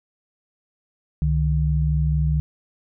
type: tone pair together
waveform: sine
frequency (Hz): 67.8 / 152.21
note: C#2 / D#3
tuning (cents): -38 / -38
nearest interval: octave + major second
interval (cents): 1400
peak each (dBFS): -20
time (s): 1.22-2.4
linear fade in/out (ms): 0
effects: none